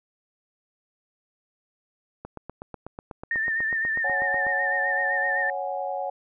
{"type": "click train", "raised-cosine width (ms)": 1, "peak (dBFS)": -22, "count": 19, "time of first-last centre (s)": [2.25, 4.467], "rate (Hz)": 8.12}
{"type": "tone with vibrato", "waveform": "sine", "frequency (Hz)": 1810, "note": "A6", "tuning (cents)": 48, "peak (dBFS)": -23, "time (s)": [3.31, 5.5], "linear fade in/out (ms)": 2, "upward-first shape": "sine", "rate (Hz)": 7.8, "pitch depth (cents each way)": 50}
{"type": "chord", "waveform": "sine", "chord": "C# suspended fourth", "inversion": "none", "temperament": "equal", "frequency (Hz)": [554.4, 740, 830.6], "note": ["C#5", "F#5", "G#5"], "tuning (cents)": [0, 0, 0], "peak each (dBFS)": [-31, -30, -33], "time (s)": [4.04, 6.1], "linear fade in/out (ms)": 5}
{"effects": []}